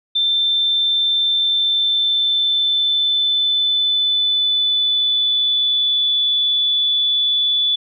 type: tone with pitch glide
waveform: sine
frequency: 3560 to 3461 Hz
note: A7 to A7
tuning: +20 to -29 cents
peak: -14 dBFS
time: 0.15-7.76 s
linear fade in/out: 10 ms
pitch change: -49 cents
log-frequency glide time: 1.23-6.2 s
effects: none